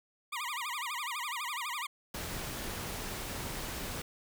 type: tone with vibrato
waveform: 20% pulse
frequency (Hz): 1075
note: C6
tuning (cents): +47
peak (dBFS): -30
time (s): 0.32-1.87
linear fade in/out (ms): 10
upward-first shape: sine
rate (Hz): 12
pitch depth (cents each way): 240
type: noise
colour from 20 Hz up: pink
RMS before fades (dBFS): -39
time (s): 2.14-4.02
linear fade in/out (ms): 5
effects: none